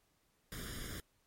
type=noise with comb filter; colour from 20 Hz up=pink; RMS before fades=-44 dBFS; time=0.52-1 s; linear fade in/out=0 ms; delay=0.58 ms; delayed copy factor=+0.85; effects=pink hiss -75 dBFS RMS until 1.26 s + MP3 64 kbps